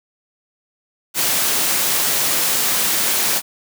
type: high-pass noise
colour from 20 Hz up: white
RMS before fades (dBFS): -18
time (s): 1.14-3.42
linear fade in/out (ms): 50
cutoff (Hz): 140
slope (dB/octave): 12
effects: none